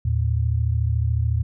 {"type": "tone pair together", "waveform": "sine", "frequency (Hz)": [79.34, 113.2], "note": ["D#2", "A2"], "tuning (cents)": [34, 50], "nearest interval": "tritone", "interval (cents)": 616, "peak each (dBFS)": -21, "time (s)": [0.05, 1.43], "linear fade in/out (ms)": 5, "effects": []}